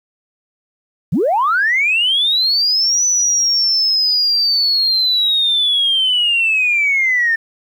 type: linear two-way sweep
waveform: sine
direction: up then down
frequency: 120 to 6000 to 1786 Hz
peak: -11 dBFS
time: 1.12-7.36 s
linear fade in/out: 10 ms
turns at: 3.05 s
effects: tanh soft clip ceiling -7 dBFS + 8-bit